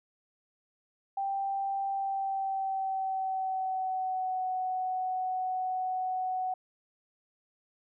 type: tone with pitch glide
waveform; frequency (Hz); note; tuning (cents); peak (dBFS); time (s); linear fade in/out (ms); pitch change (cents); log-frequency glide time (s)
sine; 785 to 743.5; G5 to F#5; +2 to +8; -29; 1.17-6.54; 5; -94; 1.89-4.46
effects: none